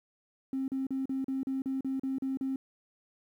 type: tone bursts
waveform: triangle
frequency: 266.6 Hz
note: C4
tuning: 33 cents sharp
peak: -26 dBFS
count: 11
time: 0.53-2.56 s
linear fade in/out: 2 ms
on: 150 ms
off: 38 ms
effects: tanh soft clip ceiling -27 dBFS + 11-bit